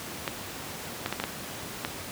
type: clicks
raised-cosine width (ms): 0.3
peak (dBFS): -12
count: 6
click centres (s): 0.278 / 1.061 / 1.126 / 1.2 / 1.239 / 1.849
effects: pink hiss -38 dBFS RMS until 2.11 s + high-pass 100 Hz 12 dB/octave